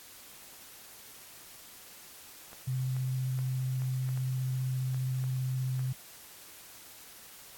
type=clicks; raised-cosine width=0.5 ms; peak=-34 dBFS; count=9; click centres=2.531 / 2.966 / 3.39 / 3.82 / 4.09 / 4.175 / 4.945 / 5.24 / 5.793 s
type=tone with vibrato; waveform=sine; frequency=129.4 Hz; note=C3; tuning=19 cents flat; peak=-29 dBFS; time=2.67-5.93 s; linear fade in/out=10 ms; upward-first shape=sine; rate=15 Hz; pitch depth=10 cents each way
effects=white hiss -51 dBFS RMS until 7.57 s + AAC 64 kbps